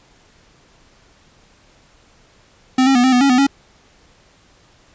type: tone with pitch steps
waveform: square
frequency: 258.4 / 269.6 / 244.8 / 260.1 / 247.2 / 277.2 / 250.5 / 276.9 Hz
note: C4 / C#4 / B3 / C4 / B3 / C#4 / B3 / C#4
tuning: -21 / -48 / -15 / -10 / +2 / 0 / +25 / -2 cents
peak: -11 dBFS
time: 2.78-3.468 s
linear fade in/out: 5 ms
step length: 86 ms
effects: pink hiss -52 dBFS RMS until 4.94 s + resampled to 16000 Hz